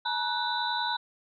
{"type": "tone cluster", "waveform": "sine", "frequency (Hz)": [862, 952, 1487, 3626, 3946], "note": ["A5", "A#5", "F#6", "A#7", "B7"], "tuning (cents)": [-36, 36, 8, -49, -2], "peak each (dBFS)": [-35, -31, -34, -37, -33], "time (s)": [0.05, 0.97], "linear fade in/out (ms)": 10, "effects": []}